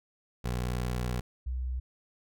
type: tone pair in turn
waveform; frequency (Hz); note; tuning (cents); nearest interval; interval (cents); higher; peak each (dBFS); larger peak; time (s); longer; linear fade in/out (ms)
20% pulse / sine; 61.2 / 63.03; B1 / B1; -15 / +36; minor second; 51; second; -25 / -30; first; 0.44-1.21 / 1.46-1.8; first; 10
effects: none